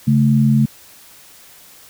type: tone pair together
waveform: sine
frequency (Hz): 137.77 / 218.7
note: C#3 / A3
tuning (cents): -10 / -10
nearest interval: minor sixth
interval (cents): 800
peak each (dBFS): -13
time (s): 0.07-0.66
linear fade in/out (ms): 10
effects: white hiss -44 dBFS RMS until 1.89 s